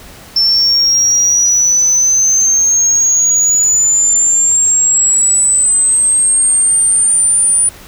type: exponential sweep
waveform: sine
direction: up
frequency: 5370 to 9450 Hz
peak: -6 dBFS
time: 0.36-7.69 s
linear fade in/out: 5 ms
effects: tanh soft clip ceiling -5 dBFS + pink hiss -36 dBFS RMS until 7.87 s